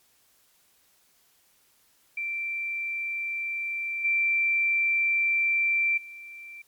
sine tone with level steps, 2349 Hz, D7, in tune, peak -28 / -21 / -40 dBFS, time 2.17-6.62 s, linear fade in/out 5 ms, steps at 4.04 / 5.97 s, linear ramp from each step 10 ms, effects white hiss -64 dBFS RMS until 6.67 s + MP3 96 kbps

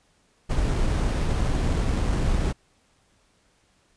brown noise with sample-and-hold, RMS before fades -23 dBFS, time 0.49-2.53 s, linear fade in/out 20 ms, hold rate 7350 Hz, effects pink hiss -64 dBFS RMS until 3.96 s + resampled to 22050 Hz

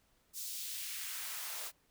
white noise with high-pass filter sweep, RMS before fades -42 dBFS, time 0.33-1.72 s, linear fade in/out 50 ms, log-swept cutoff 5600 to 560 Hz, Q 1.1, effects pink hiss -72 dBFS RMS until 1.9 s

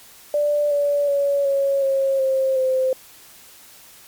sine tone with pitch steps, 587.3 / 575.5 / 564 / 552.7 / 541.7 / 530.8 / 520.2 Hz, D5 / D5 / C#5 / C#5 / C#5 / C5 / C5, 0 / -35 / +30 / -5 / -40 / +25 / -10 cents, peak -16 dBFS, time 0.34-2.93 s, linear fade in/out 2 ms, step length 370 ms, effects white hiss -46 dBFS RMS until 4.07 s + MP3 96 kbps

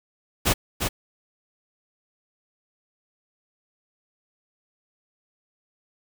pink noise with echo, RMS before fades -20 dBFS, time 0.45-0.54 s, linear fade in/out 20 ms, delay 350 ms, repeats 1, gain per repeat -5 dB, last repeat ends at 0.89 s, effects none

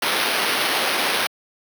white noise with sample-and-hold, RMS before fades -21 dBFS, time 0.02-1.27 s, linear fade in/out 5 ms, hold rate 7350 Hz, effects high-pass 300 Hz 12 dB/octave

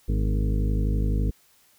harmonic tone with a mistuned harmonic, 51.91 Hz, G#1, in tune, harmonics 1 / 2 / 3 / 4 / 5 / 6 / 8 / 9, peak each -22 / -28 / -32 / -34 / -36 / -38 / -40 / -41 dBFS, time 0.08-1.31 s, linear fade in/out 10 ms, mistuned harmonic 4, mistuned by +52 cents, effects white hiss -60 dBFS RMS until 1.78 s

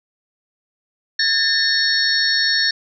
sine tone cluster, 1660 / 1803 / 3766 / 4366 / 5450 Hz, G#6 / A6 / A#7 / C#8 / F8, -1 / +42 / +17 / -27 / -43 cents, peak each -26 / -20 / -25 / -19 / -21 dBFS, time 1.19-2.71 s, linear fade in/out 5 ms, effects none

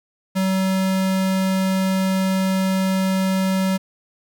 square tone, 189.8 Hz, F#3, 44 cents sharp, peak -18 dBFS, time 0.35-3.78 s, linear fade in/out 20 ms, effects 10-bit

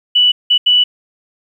sine tone bursts at uneven times, 2960 Hz, F#7, in tune, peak -7 dBFS, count 3, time 0.15-0.32 / 0.5-0.58 / 0.66-0.84 s, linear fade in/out 10 ms, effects 8-bit

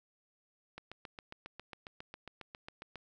click train, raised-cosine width 0.3 ms, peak -29 dBFS, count 17, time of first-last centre 0.78-2.957 s, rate 7.35 Hz, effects none

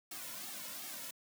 white noise with flanger, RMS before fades -45 dBFS, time 0.11-1.11 s, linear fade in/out 5 ms, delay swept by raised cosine 2 to 2.55 ms, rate 2.7 Hz, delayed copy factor -0.8, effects high-pass 150 Hz 12 dB/octave

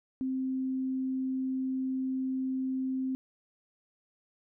sine tone, 261.6 Hz, C4, in tune, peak -29 dBFS, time 0.21-3.15 s, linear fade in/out 0 ms, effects none

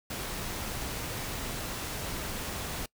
pink noise, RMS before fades -36 dBFS, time 0.1-2.86 s, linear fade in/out 5 ms, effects noise-tail reverb RT60 0.1 s tail -23 dB re dry

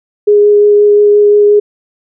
sine tone with vibrato, 413.8 Hz, G#4, 6 cents flat, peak -3 dBFS, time 0.27-1.6 s, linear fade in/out 10 ms, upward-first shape sine, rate 5.7 Hz, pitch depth 8 cents each way, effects none

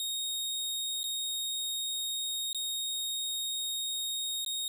sawtooth tone with dropouts, 3729 Hz, A#7, in tune, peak -29 dBFS, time 0-4.68 s, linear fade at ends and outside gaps 1 ms, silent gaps 1.032-1.04 / 2.53-2.547 / 4.448-4.462 s, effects none

